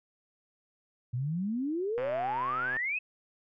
sine exponential sweep, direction up, 116.54 to 2618 Hz, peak -29 dBFS, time 1.13-2.99 s, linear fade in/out 10 ms
click train, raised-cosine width 0.5 ms, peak -25 dBFS, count 101, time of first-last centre 1.98-2.767 s, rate 127 Hz
effects none

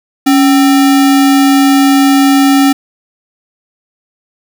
sine tone with sample-and-hold, 277.2 Hz, C#4, in tune, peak -4 dBFS, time 0.26-2.73 s, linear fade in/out 10 ms, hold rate 1050 Hz, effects none

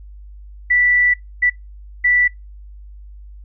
sine tone bursts at uneven times, 1967 Hz, B6, 7 cents flat, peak -11 dBFS, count 3, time 0.7-1.14 / 1.42-1.5 / 2.04-2.28 s, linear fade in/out 10 ms, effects noise-tail reverb RT60 0.2 s tail -24 dB re dry + added 50 Hz sine -35 dBFS peak until 3.44 s

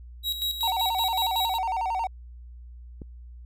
45% pulse tone with tremolo, 3845 Hz, B7, 47 cents flat, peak -25 dBFS, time 0.23-1.59 s, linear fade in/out 50 ms, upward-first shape square, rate 5.3 Hz, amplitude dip 60%
triangle tone with vibrato, 830.6 Hz, G#5, in tune, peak -23 dBFS, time 0.63-2.07 s, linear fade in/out 2 ms, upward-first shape square, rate 11 Hz, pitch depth 170 cents each way
click, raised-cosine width 3 ms, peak -26 dBFS, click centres 3.018 s
effects added 60 Hz sine -41 dBFS peak until 3.45 s

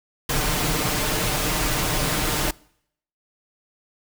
pink noise with comb filter, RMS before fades -23 dBFS, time 0.29-2.51 s, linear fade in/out 5 ms, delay 6.6 ms, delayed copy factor +0.5, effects noise-tail reverb RT60 0.7 s tail -24 dB re dry

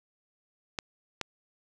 clicks, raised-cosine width 0.2 ms, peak -14 dBFS, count 2, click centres 0.788 / 1.213 s, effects none

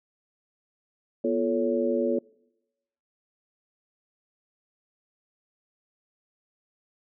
sine tone cluster, 242.8 / 346.7 / 438 / 559 Hz, B3 / F4 / A4 / C#5, -29 / -13 / -8 / +14 cents, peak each -28 dBFS, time 1.24-2.19 s, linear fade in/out 5 ms, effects noise-tail reverb RT60 0.9 s tail -25 dB re dry

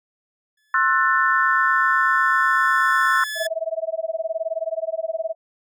sawtooth tone with exponential growth, 1720 Hz, A6, 40 cents flat, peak -21 dBFS, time 0.57-3.47 s, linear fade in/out 5 ms, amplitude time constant 630 ms
sine chord, F# half-diminished seventh, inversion second, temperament just, 1065.6 / 1332 / 1480 / 1776 Hz, C6 / E6 / F#6 / A6, +31 / +18 / 0 / +16 cents, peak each -21 dBFS, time 0.74-3.24 s, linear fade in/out 2 ms
sine tone with tremolo, 650 Hz, E5, 24 cents flat, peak -19 dBFS, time 3.35-5.35 s, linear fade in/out 50 ms, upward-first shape sine, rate 19 Hz, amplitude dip 100%
effects none

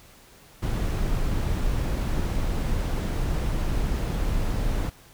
brown noise, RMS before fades -25 dBFS, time 0.62-4.9 s, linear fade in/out 10 ms, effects pink hiss -52 dBFS RMS until 5.13 s

